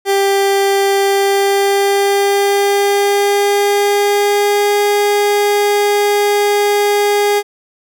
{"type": "tone with pitch glide", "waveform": "30% pulse", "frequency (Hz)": [394.9, 410.5], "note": ["G4", "G#4"], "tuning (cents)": [13, -20], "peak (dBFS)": -8, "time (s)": [0.05, 7.43], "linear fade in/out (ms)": 50, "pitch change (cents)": 67, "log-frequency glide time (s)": [1.01, 4.81], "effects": []}